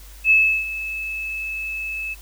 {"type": "tone with ADSR envelope", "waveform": "sine", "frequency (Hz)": 2604, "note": "E7", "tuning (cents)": -22, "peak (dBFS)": -10, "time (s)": [0.24, 2.15], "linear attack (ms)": 65, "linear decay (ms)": 340, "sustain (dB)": -15, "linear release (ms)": 23, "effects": ["added 50 Hz sine -40 dBFS peak until 2.21 s", "white hiss -47 dBFS RMS until 2.21 s"]}